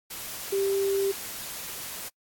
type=tone in noise; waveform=sine; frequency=393.1 Hz; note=G4; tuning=5 cents sharp; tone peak=-23 dBFS; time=0.52-1.12 s; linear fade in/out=10 ms; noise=white; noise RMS=-37 dBFS; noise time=0.1-2.09 s; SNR=+11 dB; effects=noise-tail reverb RT60 0.1 s tail -26 dB re dry + AAC 64 kbps